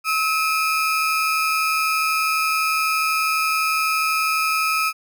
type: tone pair together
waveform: 35% pulse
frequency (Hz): 1291 / 2430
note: E6 / D#7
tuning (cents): -37 / -42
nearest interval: major seventh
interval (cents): 1095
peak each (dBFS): -18 / -22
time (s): 0.04-4.93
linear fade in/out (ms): 50
effects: none